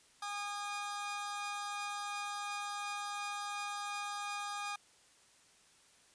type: tone pair together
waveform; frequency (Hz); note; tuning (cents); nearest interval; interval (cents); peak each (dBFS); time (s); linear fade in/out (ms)
sawtooth; 817.6 / 1225; G#5 / D#6; -27 / -27; perfect fifth; 700; -38 / -37; 0.22-4.76; 5
effects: white hiss -65 dBFS RMS until 6.14 s + resampled to 22050 Hz

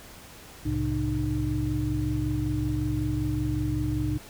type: tone cluster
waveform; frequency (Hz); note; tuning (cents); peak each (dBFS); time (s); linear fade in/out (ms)
sine; 64.5 / 108.4 / 133.7 / 304.3; C2 / A2 / C3 / D#4; -24 / -25 / +38 / -38; -31 / -30 / -31 / -29; 0.65-4.18; 10
effects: pink hiss -47 dBFS RMS until 4.29 s

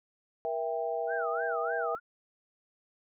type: chord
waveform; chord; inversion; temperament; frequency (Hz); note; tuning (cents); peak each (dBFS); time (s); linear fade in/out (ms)
sine; E diminished; second; just; 474.7 / 659.3 / 791.1; Bb4 / E5 / G5; +31 / 0 / +16; -34 / -33 / -36; 0.45-1.95; 0
type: tone with vibrato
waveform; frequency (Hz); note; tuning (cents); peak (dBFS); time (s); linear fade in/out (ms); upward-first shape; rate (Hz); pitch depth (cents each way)
sine; 1396.9; F6; 0; -34; 1.07-2; 50; sine; 3.3; 240
effects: none

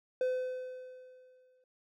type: tone with exponential decay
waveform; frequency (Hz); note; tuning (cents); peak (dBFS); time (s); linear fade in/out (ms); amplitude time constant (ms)
triangle; 509; C5; -48; -25; 0.21-1.64; 2; 310
effects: none

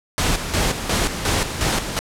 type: noise with tremolo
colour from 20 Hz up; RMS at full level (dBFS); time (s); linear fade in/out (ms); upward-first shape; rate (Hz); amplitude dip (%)
pink; -19; 0.18-1.99; 0; square; 2.8; 60
effects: low-pass 10000 Hz 12 dB/octave

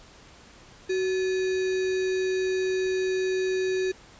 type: tone with sample-and-hold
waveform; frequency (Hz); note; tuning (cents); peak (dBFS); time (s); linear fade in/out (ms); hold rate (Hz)
sine; 373.8; F#4; +18; -23; 0.89-3.92; 10; 2100
effects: pink hiss -51 dBFS RMS until 4.19 s + resampled to 16000 Hz

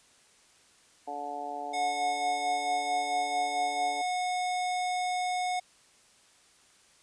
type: harmonic tone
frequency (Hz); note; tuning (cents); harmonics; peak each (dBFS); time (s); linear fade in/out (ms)
144.7; D3; -25; 2 / 3 / 4 / 5 / 6; -46 / -45 / -44 / -36 / -40; 1.07-4.02; 10
type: tone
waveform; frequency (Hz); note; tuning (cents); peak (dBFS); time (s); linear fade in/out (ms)
square; 728; F#5; -28; -29; 1.73-5.6; 10
effects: white hiss -61 dBFS RMS until 7.02 s + resampled to 22050 Hz

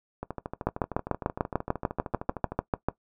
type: two click trains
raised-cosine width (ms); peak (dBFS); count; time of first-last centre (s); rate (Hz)
1; -10 / -19; 16 / 31; 0.67-2.886 / 0.23-2.52; 6.77 / 13.1
effects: noise-tail reverb RT60 0.1 s tail -18 dB re dry

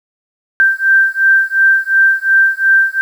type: beating tone pair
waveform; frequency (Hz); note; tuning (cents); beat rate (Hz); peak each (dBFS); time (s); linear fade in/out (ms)
sine; 1568 / 1570.8; G6 / G6; 0 / +3; 2.8; -11; 0.6-3.01; 0
effects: 7-bit

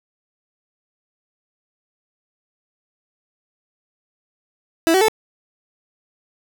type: tone with pitch steps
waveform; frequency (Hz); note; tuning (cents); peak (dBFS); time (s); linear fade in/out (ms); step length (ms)
30% pulse; 328.5 / 379.5 / 438.5; E4 / F#4 / A4; -6 / +44 / -6; -10; 4.87-5.083; 0; 71
effects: none

